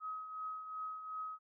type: tone with tremolo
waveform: sine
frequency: 1269 Hz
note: D#6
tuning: 34 cents sharp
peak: -38 dBFS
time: 0-1.39 s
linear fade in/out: 50 ms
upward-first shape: triangle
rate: 2.7 Hz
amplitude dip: 60%
effects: none